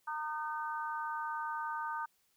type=harmonic tone; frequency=305.6 Hz; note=D#4; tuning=31 cents flat; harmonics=3 / 4 / 5; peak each=-38 / -40 / -42 dBFS; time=0.07-2.06 s; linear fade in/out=10 ms; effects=white hiss -74 dBFS RMS until 2.36 s